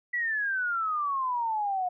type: exponential sweep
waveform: sine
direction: down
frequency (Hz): 1971 to 714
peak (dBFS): -26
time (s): 0.13-1.89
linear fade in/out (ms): 10
effects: none